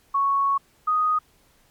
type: tone pair in turn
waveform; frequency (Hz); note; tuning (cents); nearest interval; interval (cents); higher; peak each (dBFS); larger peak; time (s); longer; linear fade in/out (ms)
sine; 1108.7 / 1244.5; C#6 / D#6; 0 / 0; major second; 200; second; -18; neither; 0.14-0.58 / 0.87-1.19; first; 10
effects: pink hiss -60 dBFS RMS until 1.7 s + MP3 96 kbps